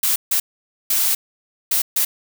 blue noise bursts at uneven times, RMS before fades -18 dBFS, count 5, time 0.03-0.16 / 0.31-0.4 / 0.9-1.15 / 1.71-1.82 / 1.96-2.05 s, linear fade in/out 5 ms, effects none

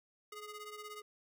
sawtooth ring-modulated tone, 830.6 Hz, G#5, in tune, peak -39 dBFS, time 0.32-1.02 s, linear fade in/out 5 ms, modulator 407 Hz, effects none

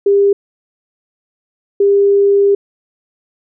sine tone pair in turn, 400.5 / 400.5 Hz, G4 / G4, +37 / +37 cents, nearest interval unison, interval 0 cents, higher neither, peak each -7 dBFS, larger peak neither, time 0.06-0.33 / 1.8-2.55 s, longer second, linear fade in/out 5 ms, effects none

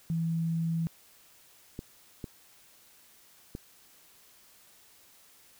sine tone, 164.81 Hz, E3, in tune, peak -27 dBFS, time 0.1-0.87 s, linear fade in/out 0 ms
clicks, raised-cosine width 3 ms, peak -24 dBFS, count 3, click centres 1.791 / 2.242 / 3.551 s
effects white hiss -59 dBFS RMS until 5.59 s

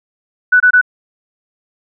sine tone bursts, 1487 Hz, F#6, 8 cents sharp, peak -5 dBFS, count 3, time 0.52-0.814 s, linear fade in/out 10 ms, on 82 ms, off 24 ms, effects none

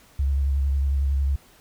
sine tone with vibrato, 69 Hz, C#2, 7 cents flat, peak -19 dBFS, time 0.19-1.36 s, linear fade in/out 5 ms, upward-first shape triangle, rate 11 Hz, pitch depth 48 cents each way, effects pink hiss -54 dBFS RMS until 1.6 s

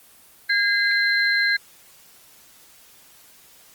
sine tone cluster, 1628 / 2063 / 4117 Hz, G#6 / C7 / C8, -35 / -25 / -29 cents, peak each -19 / -23 / -25 dBFS, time 0.49-1.57 s, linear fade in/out 10 ms, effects white hiss -51 dBFS RMS until 3.74 s + Opus 24 kbps

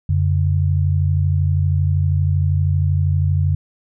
sine tone pair together, 89.71 / 142.4 Hz, F2 / C#3, +47 / +47 cents, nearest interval minor sixth, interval 800 cents, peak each -15 / -19 dBFS, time 0.09-3.55 s, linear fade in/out 5 ms, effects none

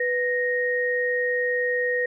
sine tone pair together, 493.9 / 1864.7 Hz, B4 / A#6, 0 / 0 cents, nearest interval octave + major seventh, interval 2300 cents, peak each -24 dBFS, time 0-2.06 s, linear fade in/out 5 ms, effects none

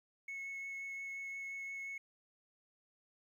sine tone with vibrato, 2194 Hz, C#7, 18 cents flat, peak -39 dBFS, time 0.28-1.98 s, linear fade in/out 5 ms, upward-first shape triangle, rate 5.7 Hz, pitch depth 10 cents each way, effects tanh soft clip ceiling -40 dBFS + 12-bit

